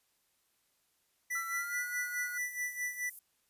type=tone with tremolo; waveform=square; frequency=1975.5 Hz; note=B6; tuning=in tune; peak=-33 dBFS; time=1.3-3.1 s; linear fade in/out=10 ms; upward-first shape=sine; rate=4.7 Hz; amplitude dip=75%
type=high-pass noise; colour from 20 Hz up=pink; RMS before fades=-48 dBFS; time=1.31-3.19 s; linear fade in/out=0 ms; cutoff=11000 Hz; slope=24 dB/octave
type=tone with pitch glide; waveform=triangle; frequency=1348 to 1453.1 Hz; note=E6 to F#6; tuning=+38 to -32 cents; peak=-37 dBFS; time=1.35-2.38 s; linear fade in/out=5 ms; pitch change=+130 cents; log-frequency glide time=1.49-1.83 s
effects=white hiss -75 dBFS RMS until 3.49 s + resampled to 32000 Hz